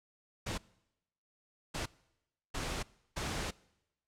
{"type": "noise bursts at uneven times", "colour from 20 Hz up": "pink", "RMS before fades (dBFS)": -37, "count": 4, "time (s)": [[0.46, 0.58], [1.74, 1.86], [2.54, 2.83], [3.16, 3.51]], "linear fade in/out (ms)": 10, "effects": ["noise-tail reverb RT60 0.9 s tail -23 dB re dry", "low-pass 8000 Hz 12 dB/octave"]}